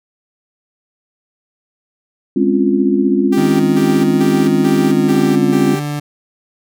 sine chord, Db major seventh, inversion second, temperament equal with one note detuned, 204.9 / 261.6 / 277.2 / 349.2 Hz, Ab3 / C4 / Db4 / F4, -23 / 0 / 0 / 0 cents, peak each -16 dBFS, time 2.36-5.75 s, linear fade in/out 5 ms
sawtooth tone bursts, 392 Hz, G4, in tune, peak -17 dBFS, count 6, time 3.32-5.8 s, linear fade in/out 10 ms, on 280 ms, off 160 ms
30% pulse tone with pitch glide, 155.56 to 147 Hz, D#3 to D3, 0 to +2 cents, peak -16 dBFS, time 3.37-6 s, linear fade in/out 10 ms, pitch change -98 cents, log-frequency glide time 4.85-5.44 s
effects none

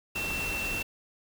sine tone in noise, 2698 Hz, E7, 40 cents sharp, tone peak -31 dBFS, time 0.15-0.83 s, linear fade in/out 10 ms, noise pink, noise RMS -36 dBFS, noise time 0.15-0.83 s, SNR +2 dB, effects none

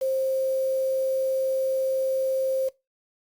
sine tone with quantisation, 529 Hz, C5, 19 cents sharp, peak -22 dBFS, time 0.01-2.69 s, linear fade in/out 10 ms, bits 7, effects noise-tail reverb RT60 0.2 s tail -20 dB re dry + Opus 48 kbps

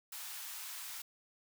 white high-pass noise, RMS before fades -45 dBFS, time 0.12-1.02 s, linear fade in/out 5 ms, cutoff 850 Hz, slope 24 dB/octave, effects none

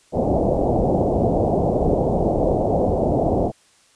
white low-pass noise, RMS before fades -19 dBFS, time 0.12-3.52 s, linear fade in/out 50 ms, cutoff 730 Hz, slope 48 dB/octave, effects white hiss -56 dBFS RMS until 3.95 s + resampled to 22050 Hz

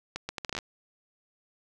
accelerating click train, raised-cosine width 0.2 ms, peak -16 dBFS, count 10, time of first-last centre 0.16-0.588 s, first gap 130 ms, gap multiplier 0.71, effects none

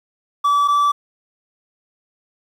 triangle tone pair in turn, 1152 / 1157.9 Hz, D6 / D6, -34 / -25 cents, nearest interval unison, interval 9 cents, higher second, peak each -11 dBFS, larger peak neither, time 0.44-0.68 / 0.68-0.92 s, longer neither, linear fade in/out 10 ms, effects 8-bit

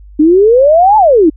sine exponential two-way sweep, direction up then down, 293.7 to 885 to 293.7 Hz, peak -3 dBFS, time 0.19-1.3 s, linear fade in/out 10 ms, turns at 0.97 s, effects added 50 Hz sine -32 dBFS peak until 1.36 s

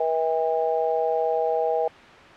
harmonic tone, 161.1 Hz, E3, 39 cents flat, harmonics 3 / 4 / 5, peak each -24 / -25 / -26 dBFS, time 0-1.88 s, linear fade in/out 5 ms, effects white hiss -44 dBFS RMS until 2.36 s + low-pass 2000 Hz 12 dB/octave

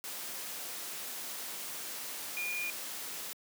sine tone in noise, 2427 Hz, D#7, 44 cents flat, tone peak -34 dBFS, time 2.37-2.7 s, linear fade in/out 0 ms, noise white, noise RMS -41 dBFS, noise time 0.04-3.33 s, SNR +4 dB, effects high-pass 200 Hz 12 dB/octave

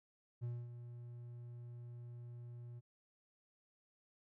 triangle tone with ADSR envelope, 120 Hz, B2, 49 cents flat, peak -36 dBFS, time 0.41-2.81 s, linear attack 28 ms, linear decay 240 ms, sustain -10 dB, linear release 29 ms, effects none

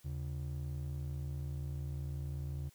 triangle ring-modulated tone, 107.2 Hz, A2, 45 cents flat, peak -32 dBFS, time 0.04-2.7 s, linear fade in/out 20 ms, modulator 30.1 Hz, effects white hiss -66 dBFS RMS until 2.74 s

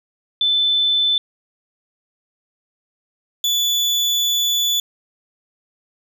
sine / 35% pulse tone pair in turn, 3520 / 3460 Hz, A7 / A7, 0 / -30 cents, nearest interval unison, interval 30 cents, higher first, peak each -14 / -14 dBFS, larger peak neither, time 0.41-1.18 / 3.44-4.8 s, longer second, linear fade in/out 2 ms, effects none

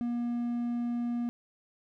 triangle tone, 238.8 Hz, A#3, 42 cents sharp, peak -27 dBFS, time 0.01-1.29 s, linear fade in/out 0 ms, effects none

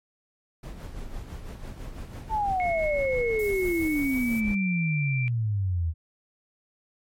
brown noise with tremolo, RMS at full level -35 dBFS, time 0.63-4.55 s, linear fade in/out 5 ms, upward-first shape sine, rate 6 Hz, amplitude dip 50%
sine exponential sweep, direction down, 899 to 78.7 Hz, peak -23 dBFS, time 2.29-5.94 s, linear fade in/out 50 ms
sine tone with pitch glide, 2184 to 2354 Hz, C#7 to D7, -26 to +3 cents, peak -30 dBFS, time 2.6-5.28 s, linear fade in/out 0 ms, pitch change +129 cents, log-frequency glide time 3.79-4.59 s
violet noise, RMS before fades -41 dBFS, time 3.39-4.4 s, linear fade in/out 0 ms
effects MP3 64 kbps

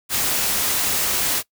white noise, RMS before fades -21 dBFS, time 0.09-1.43 s, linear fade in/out 50 ms, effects noise-tail reverb RT60 0.1 s tail -21 dB re dry

